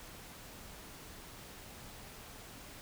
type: silence
effects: pink hiss -51 dBFS RMS until 2.81 s